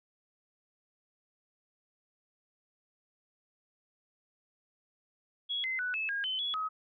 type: tone with pitch steps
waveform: sine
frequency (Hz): 3340 / 2059 / 1485 / 2605 / 1627 / 3054 / 3377 / 1270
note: G#7 / C7 / F#6 / E7 / G#6 / G7 / G#7 / D#6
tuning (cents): +9 / -28 / +6 / -21 / -36 / -46 / +28 / +35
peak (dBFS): -31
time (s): 5.49-6.69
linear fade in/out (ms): 20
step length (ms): 150
effects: none